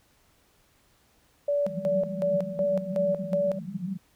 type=tone with tremolo; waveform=sine; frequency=576 Hz; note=D5; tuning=34 cents flat; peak=-22 dBFS; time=1.48-3.59 s; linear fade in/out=5 ms; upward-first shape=square; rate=2.7 Hz; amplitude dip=75%
type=band-pass noise; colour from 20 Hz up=pink; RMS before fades=-34 dBFS; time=1.66-3.98 s; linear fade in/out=10 ms; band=170 to 200 Hz; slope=96 dB/octave
effects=pink hiss -64 dBFS RMS until 4.15 s

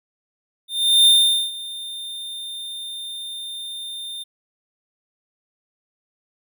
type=tone with ADSR envelope; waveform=square; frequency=3618 Hz; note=A7; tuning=48 cents sharp; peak=-10 dBFS; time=0.68-4.24 s; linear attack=380 ms; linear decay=450 ms; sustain=-20 dB; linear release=16 ms; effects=none

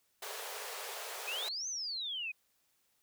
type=high-pass noise; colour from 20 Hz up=pink; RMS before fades=-43 dBFS; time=0.22-1.49 s; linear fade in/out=5 ms; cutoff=400 Hz; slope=96 dB/octave
type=exponential two-way sweep; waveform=sine; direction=up then down; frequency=2448 to 6370 to 2448 Hz; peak=-36 dBFS; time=1.27-2.32 s; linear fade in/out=10 ms; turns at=1.68 s
effects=white hiss -75 dBFS RMS until 3.02 s

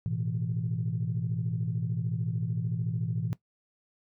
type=chord; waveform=sine; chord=A suspended second; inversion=none; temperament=equal; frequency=110 / 123.47 / 164.81 Hz; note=A2 / B2 / E3; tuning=0 / 0 / 0 cents; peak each=-32 dBFS; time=0.06-3.33 s; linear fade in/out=0 ms; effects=noise-tail reverb RT60 0.1 s tail -18 dB re dry + tanh soft clip ceiling -20 dBFS

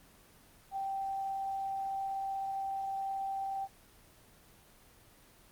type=tone; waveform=sine; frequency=780 Hz; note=G5; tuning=9 cents flat; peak=-33 dBFS; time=0.71-3.68 s; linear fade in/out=50 ms; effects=pink hiss -60 dBFS RMS until 5.51 s + Opus 24 kbps

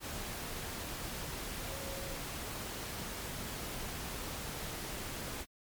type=tone in noise; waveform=sine; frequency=546 Hz; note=C#5; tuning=26 cents flat; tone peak=-46 dBFS; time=1.65-2.17 s; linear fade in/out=50 ms; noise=pink; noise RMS=-41 dBFS; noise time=0-5.46 s; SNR=-8 dB; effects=MP3 96 kbps

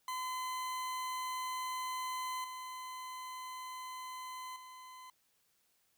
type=tone with level steps; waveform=40% pulse; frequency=1021 Hz; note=C6; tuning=43 cents flat; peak=-36 / -42 / -49 dBFS; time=0.08-5.1 s; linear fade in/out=2 ms; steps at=2.44 / 4.56 s; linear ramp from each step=2 ms; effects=white hiss -75 dBFS RMS until 5.97 s

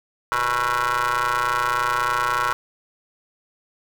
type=ring-modulated tone; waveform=25% pulse; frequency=123.47 Hz; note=B2; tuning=in tune; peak=-13 dBFS; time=0.32-2.53 s; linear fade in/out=0 ms; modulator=1220 Hz; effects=none

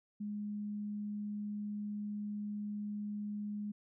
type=tone; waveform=sine; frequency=207.7 Hz; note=G#3; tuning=in tune; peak=-37 dBFS; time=0.2-3.72 s; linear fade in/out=10 ms; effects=none

